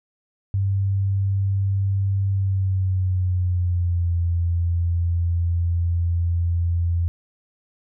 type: tone with pitch glide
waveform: sine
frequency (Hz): 97.8 to 85.63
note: G2 to F2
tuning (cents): -4 to -34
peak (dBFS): -18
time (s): 0.54-7.08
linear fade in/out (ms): 0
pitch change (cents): -230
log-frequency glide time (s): 2.3-4.15
effects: none